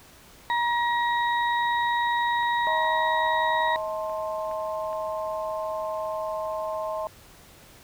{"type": "harmonic tone", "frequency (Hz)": 950, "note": "A#5", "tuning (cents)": 33, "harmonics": [1, 2, 4], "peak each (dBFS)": [-23, -28, -35], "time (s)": [0.5, 3.76], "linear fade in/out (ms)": 0}
{"type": "click train", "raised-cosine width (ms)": 0.5, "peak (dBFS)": -30, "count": 7, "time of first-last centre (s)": [2.43, 4.93], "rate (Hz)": 2.4}
{"type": "chord", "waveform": "sine", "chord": "A diminished", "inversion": "second", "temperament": "just", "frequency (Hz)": [633.6, 880, 1056], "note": ["Eb5", "A5", "C6"], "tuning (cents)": [31, 0, 16], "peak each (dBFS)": [-29, -35, -34], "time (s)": [2.67, 7.07], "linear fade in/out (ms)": 0}
{"effects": ["pink hiss -51 dBFS RMS until 7.83 s"]}